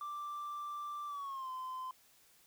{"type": "tone with pitch glide", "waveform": "triangle", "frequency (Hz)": [1176, 1029.7], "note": ["D6", "C6"], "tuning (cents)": [2, -28], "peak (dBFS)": -37, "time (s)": [0.01, 1.91], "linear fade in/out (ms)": 2, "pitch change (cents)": -230, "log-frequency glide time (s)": [1.07, 1.5], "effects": ["tanh soft clip ceiling -34 dBFS", "white hiss -66 dBFS RMS until 2.46 s"]}